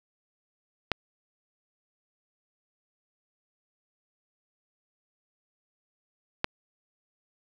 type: clicks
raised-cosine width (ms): 0.3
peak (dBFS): -8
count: 2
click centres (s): 0.917 / 6.444
effects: none